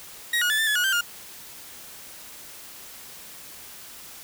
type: tone with pitch steps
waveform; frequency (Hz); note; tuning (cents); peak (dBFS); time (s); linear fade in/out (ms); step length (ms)
30% pulse; 1892 / 1446 / 1737 / 1780 / 1707 / 1451 / 1564 / 1417; A#6 / F#6 / A6 / A6 / G#6 / F#6 / G6 / F6; +25 / -40 / -23 / +20 / +47 / -34 / -4 / +25; -18; 0.33-1.01; 5; 85
effects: white hiss -43 dBFS RMS until 4.23 s